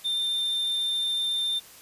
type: tone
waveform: triangle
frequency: 3593 Hz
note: A7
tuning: 36 cents sharp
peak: -23 dBFS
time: 0.04-1.6 s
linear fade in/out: 20 ms
effects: white hiss -49 dBFS RMS until 1.81 s + resampled to 32000 Hz